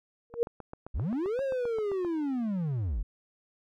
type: tone with exponential growth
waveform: sine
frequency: 470 Hz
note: A#4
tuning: 14 cents sharp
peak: -19 dBFS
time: 0.3-0.43 s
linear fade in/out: 0 ms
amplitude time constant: 28 ms
type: click train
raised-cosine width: 1 ms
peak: -27 dBFS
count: 14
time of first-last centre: 0.34-2.048 s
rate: 7.61 Hz
type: linear two-way sweep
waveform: triangle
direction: up then down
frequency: 36.97 to 554.4 to 36.97 Hz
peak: -26 dBFS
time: 0.94-3.03 s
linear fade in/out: 10 ms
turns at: 1.42 s
effects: none